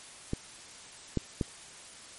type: clicks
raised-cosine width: 3 ms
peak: -17 / -14 / -15 dBFS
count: 3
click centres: 0.334 / 1.173 / 1.412 s
effects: white hiss -49 dBFS RMS until 2.18 s + MP3 48 kbps